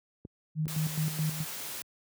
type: clicks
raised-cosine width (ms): 3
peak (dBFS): -28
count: 2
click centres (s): 0.251 / 0.668
type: tone with tremolo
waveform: sine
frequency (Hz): 155.6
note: D#3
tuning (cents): 0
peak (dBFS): -26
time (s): 0.55-1.45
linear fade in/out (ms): 50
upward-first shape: square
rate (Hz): 4.7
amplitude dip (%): 70
type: noise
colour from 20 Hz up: white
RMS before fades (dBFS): -39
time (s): 0.68-1.82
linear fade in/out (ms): 0
effects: high-pass 80 Hz 12 dB/octave